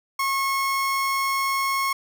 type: tone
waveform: 30% pulse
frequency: 1089 Hz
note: C#6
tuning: 31 cents flat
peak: -19 dBFS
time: 0.19-1.93 s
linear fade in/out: 5 ms
effects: none